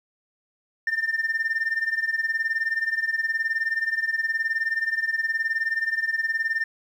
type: tone with tremolo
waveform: sine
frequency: 1800 Hz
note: A6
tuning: 39 cents sharp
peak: -17 dBFS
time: 0.87-6.64 s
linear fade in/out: 2 ms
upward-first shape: sine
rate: 19 Hz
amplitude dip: 85%
effects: tanh soft clip ceiling -19 dBFS + 9-bit